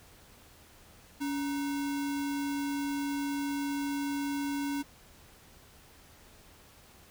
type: tone with sample-and-hold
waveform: sine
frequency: 282.6 Hz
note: C#4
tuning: 34 cents sharp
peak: -30 dBFS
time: 1.2-4.83 s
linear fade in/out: 20 ms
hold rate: 1225 Hz
effects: added 78 Hz sine -64 dBFS peak until 7.1 s + pink hiss -57 dBFS RMS until 7.1 s